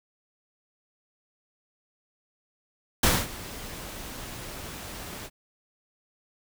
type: noise with ADSR envelope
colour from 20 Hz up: pink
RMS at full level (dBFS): -19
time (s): 3.03-5.3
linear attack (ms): 4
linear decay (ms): 230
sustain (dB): -20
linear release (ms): 48
effects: none